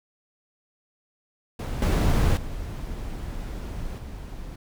brown noise with level steps, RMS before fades -28 / -19 / -33 / -37 dBFS, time 1.59-4.56 s, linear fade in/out 5 ms, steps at 1.82 / 2.37 / 3.98 s, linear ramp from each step 2 ms, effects none

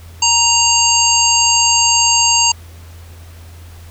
harmonic tone, 931 Hz, A#5, 2 cents flat, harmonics 1 / 3 / 5 / 7 / 8, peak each -16 / -16 / -16 / -16 / -16 dBFS, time 0.22-2.52 s, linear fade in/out 5 ms, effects added 84 Hz sine -34 dBFS peak until 3.9 s + pink hiss -44 dBFS RMS until 3.9 s

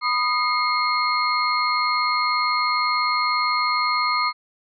sine tone cluster, 994 / 1236 / 2147 / 4250 Hz, B5 / D#6 / C7 / C8, +11 / -12 / +44 / +26 cents, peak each -27 / -21 / -25 / -27 dBFS, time 0.01-4.33 s, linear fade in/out 50 ms, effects none

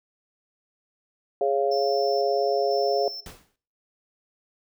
harmonic tone, 138.59 Hz, C#3, in tune, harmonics 3 / 4 / 5, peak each -24 / -25 / -25 dBFS, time 1.41-3.08 s, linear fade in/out 2 ms
triangle tone with tremolo, 5340 Hz, E8, 22 cents sharp, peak -31 dBFS, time 1.71-3.21 s, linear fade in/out 10 ms, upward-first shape square, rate 1 Hz, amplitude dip 40%
pink noise with exponential decay, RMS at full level -38 dBFS, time 3.26-3.56 s, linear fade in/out 2 ms, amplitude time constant 64 ms
effects noise-tail reverb RT60 0.5 s tail -21 dB re dry

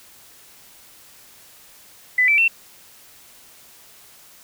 sine tone with pitch steps, 2000 / 2324 / 2701 Hz, B6 / D7 / E7, +21 / -19 / +42 cents, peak -13 dBFS, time 2.18-2.48 s, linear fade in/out 5 ms, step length 100 ms, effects white hiss -48 dBFS RMS until 4.43 s

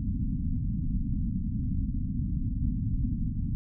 pink low-pass noise, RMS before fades -29 dBFS, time 0-3.55 s, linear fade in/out 0 ms, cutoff 270 Hz, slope 96 dB/octave, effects none

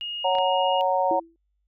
sine tone, 2859 Hz, F7, 40 cents sharp, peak -29 dBFS, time 0.01-0.81 s, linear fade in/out 0 ms
sine chord, F# major, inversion second, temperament just, 555 / 740 / 925 Hz, C#5 / F#5 / A#5, +2 / 0 / -14 cents, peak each -24 dBFS, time 0.24-1.2 s, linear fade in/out 10 ms
clicks, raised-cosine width 0.3 ms, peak -22 dBFS, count 2, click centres 0.352 / 0.385 s
sine tone with exponential decay, 331.9 Hz, E4, 12 cents sharp, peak -24 dBFS, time 1.11-1.36 s, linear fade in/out 1 ms, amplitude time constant 54 ms
effects added 50 Hz sine -69 dBFS peak until 1.67 s

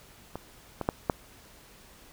clicks, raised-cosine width 1 ms, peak -21 / -17 / -10 / -9 dBFS, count 4, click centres 0.356 / 0.813 / 0.889 / 1.098 s, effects pink hiss -54 dBFS RMS until 2.12 s

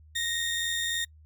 30% pulse tone pair together, 1864.7 / 3646 Hz, A#6 / A#7, 0 / -39 cents, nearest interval octave, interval 1161 cents, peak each -28 dBFS, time 0.15-1.05 s, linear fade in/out 10 ms, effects noise-tail reverb RT60 0.1 s tail -26 dB re dry + added 77 Hz sine -51 dBFS peak until 1.25 s

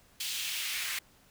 pink noise with high-pass filter sweep, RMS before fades -35 dBFS, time 0.2-0.99 s, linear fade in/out 5 ms, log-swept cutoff 3400 to 2000 Hz, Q 1.8, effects pink hiss -62 dBFS RMS until 1.3 s

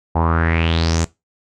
sawtooth tone with low-pass filter sweep, 82.41 Hz, E2, in tune, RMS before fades -17 dBFS, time 0.15-1.05 s, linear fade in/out 10 ms, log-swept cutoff 820 to 7600 Hz, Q 5.3, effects noise-tail reverb RT60 0.2 s tail -19 dB re dry

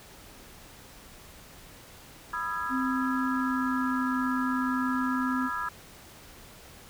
sine chord, E major seventh, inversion second, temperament equal with one note detuned, 987.8 / 1244.5 / 1346.2 / 1661.2 Hz, B5 / D#6 / E6 / G#6, 0 / 0 / +36 / 0 cents, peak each -35 dBFS, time 2.33-5.69 s, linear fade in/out 5 ms
sine tone with pitch glide, 260.7 to 257.7 Hz, C4 to C4, -6 to -26 cents, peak -27 dBFS, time 2.69-5.5 s, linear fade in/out 50 ms, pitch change -20 cents, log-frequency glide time 3.29-4.07 s
effects pink hiss -50 dBFS RMS until 6.89 s

